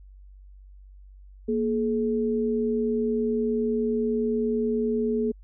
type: tone pair together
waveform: sine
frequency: 235.4 / 425.8 Hz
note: A#3 / G#4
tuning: +17 / +43 cents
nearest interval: minor seventh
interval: 1026 cents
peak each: -25 dBFS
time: 1.48-5.32 s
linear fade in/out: 10 ms
effects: added 48 Hz sine -45 dBFS peak until 5.43 s